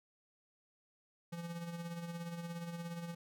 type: tone with tremolo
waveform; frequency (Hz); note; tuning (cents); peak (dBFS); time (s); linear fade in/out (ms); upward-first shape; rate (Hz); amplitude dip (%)
square; 170; F3; -46; -40; 1.32-3.15; 10; sine; 17; 50
effects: none